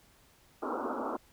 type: band-pass noise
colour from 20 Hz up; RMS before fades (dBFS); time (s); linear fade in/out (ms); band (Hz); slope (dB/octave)
pink; -35; 0.62-1.17; 10; 230 to 1400; 96
effects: pink hiss -63 dBFS RMS until 1.32 s